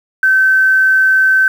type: tone with quantisation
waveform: sine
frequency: 1539 Hz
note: G6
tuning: 32 cents flat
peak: -7 dBFS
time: 0.23-1.48 s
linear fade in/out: 2 ms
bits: 6
effects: none